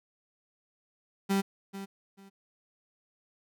35% pulse tone with echo, 196 Hz, G3, in tune, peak -23 dBFS, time 1.29-1.42 s, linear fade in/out 20 ms, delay 440 ms, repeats 2, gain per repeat -13 dB, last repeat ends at 2.3 s, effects none

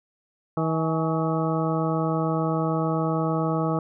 harmonic tone with a mistuned harmonic, 160.4 Hz, E3, 47 cents flat, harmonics 1 / 2 / 3 / 4 / 5 / 7 / 8, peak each -25 / -28 / -30 / -31 / -32 / -33 / -34 dBFS, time 0.57-3.79 s, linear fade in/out 2 ms, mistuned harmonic 5, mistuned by +57 cents, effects none

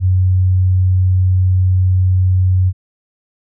sine tone, 92.5 Hz, F#2, in tune, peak -9 dBFS, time 0-2.73 s, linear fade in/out 50 ms, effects none

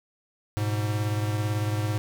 square beating tone pair, 104.9 / 122.9 Hz, G#2 / B2, +18 / -8 cents, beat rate 18 Hz, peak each -26 / -33 dBFS, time 0.57-1.98 s, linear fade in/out 0 ms, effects none

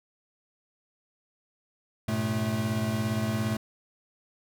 square tone cluster, 95.5 / 112.8 / 130.1 / 217.7 Hz, G2 / A2 / C3 / A3, -45 / +44 / -9 / -18 cents, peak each -38 / -31 / -38 / -30 dBFS, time 2.08-3.57 s, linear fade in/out 5 ms, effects none

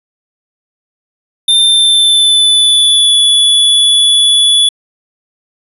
square tone with pitch glide, 3591 to 3427 Hz, A7 to A7, +35 to -46 cents, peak -6 dBFS, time 1.48-4.69 s, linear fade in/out 5 ms, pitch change -81 cents, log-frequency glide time 1.58-3.17 s, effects resampled to 32000 Hz

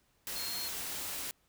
sine tone in noise, 4250 Hz, C8, 26 cents sharp, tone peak -39 dBFS, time 0.36-0.68 s, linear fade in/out 0 ms, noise white, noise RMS -39 dBFS, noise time 0.27-1.31 s, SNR -3 dB, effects pink hiss -72 dBFS RMS until 1.48 s

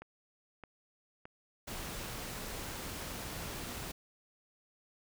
click train, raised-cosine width 0.5 ms, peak -32 dBFS, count 4, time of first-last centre 0.02-1.872 s, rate 1.62 Hz
pink noise, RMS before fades -42 dBFS, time 1.67-3.92 s, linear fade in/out 10 ms
effects none

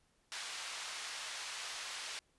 white band-pass noise, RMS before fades -44 dBFS, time 0.32-2.19 s, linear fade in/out 0 ms, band 880 to 5300 Hz, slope 12 dB/octave, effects pink hiss -74 dBFS RMS until 2.38 s + resampled to 24000 Hz

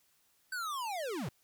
square linear sweep, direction down, 1549 to 100 Hz, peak -36 dBFS, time 0.52-1.29 s, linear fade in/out 5 ms, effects white hiss -71 dBFS RMS until 1.43 s

